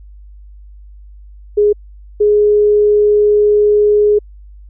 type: tone pair in turn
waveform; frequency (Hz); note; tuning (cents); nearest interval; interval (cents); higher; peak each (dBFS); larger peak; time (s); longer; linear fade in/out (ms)
sine; 415.3 / 417.2; G#4 / G#4; 0 / +8; unison; 8; second; -7; neither; 1.57-1.73 / 2.2-4.19; second; 10
effects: added 50 Hz sine -34 dBFS peak until 4.69 s